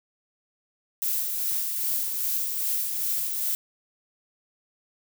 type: noise with tremolo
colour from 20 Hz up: violet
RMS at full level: -26 dBFS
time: 1.02-3.55 s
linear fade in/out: 0 ms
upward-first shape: sine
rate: 2.5 Hz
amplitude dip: 35%
effects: none